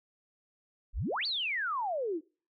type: exponential two-way sweep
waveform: sine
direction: up then down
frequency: 31.57 to 4699 to 294.3 Hz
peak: -30 dBFS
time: 0.93-2.21 s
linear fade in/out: 50 ms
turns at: 1.26 s
effects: noise-tail reverb RT60 0.4 s tail -25 dB re dry